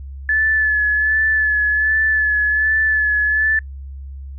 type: tone with vibrato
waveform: sine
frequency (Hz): 1728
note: A6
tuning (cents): -32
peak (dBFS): -13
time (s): 0.29-3.59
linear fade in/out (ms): 2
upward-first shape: sine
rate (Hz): 1.3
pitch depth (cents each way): 28
effects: noise-tail reverb RT60 0.1 s tail -26 dB re dry + added 68 Hz sine -29 dBFS peak until 4.38 s